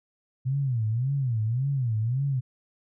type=tone with vibrato; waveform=sine; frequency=123.47 Hz; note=B2; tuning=in tune; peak=-23 dBFS; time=0.45-2.41 s; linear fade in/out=20 ms; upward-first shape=sine; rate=1.8 Hz; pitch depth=230 cents each way; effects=none